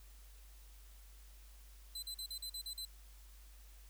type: tone bursts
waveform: sawtooth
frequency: 4047 Hz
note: B7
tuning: 42 cents sharp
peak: -39 dBFS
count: 8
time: 1.95-2.852 s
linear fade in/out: 5 ms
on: 76 ms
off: 42 ms
effects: added 50 Hz sine -55 dBFS peak until 3.89 s + white hiss -65 dBFS RMS until 3.89 s